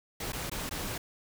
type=noise with dropouts; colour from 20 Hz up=pink; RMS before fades=-36 dBFS; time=0.2-0.98 s; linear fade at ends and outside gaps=5 ms; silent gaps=0.322-0.33 / 0.498-0.515 / 0.694-0.71 s; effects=none